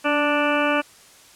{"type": "harmonic tone with a mistuned harmonic", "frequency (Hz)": 293.7, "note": "D4", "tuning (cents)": 0, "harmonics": [1, 2, 3, 4, 5, 6, 8, 9, 10], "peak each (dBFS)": [-24, -23, -28, -26, -26, -32, -29, -29, -34], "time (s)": [0.04, 0.82], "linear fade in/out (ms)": 20, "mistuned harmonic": 1, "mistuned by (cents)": -26, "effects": ["white hiss -49 dBFS RMS until 1.35 s", "low-pass 10000 Hz 12 dB/octave"]}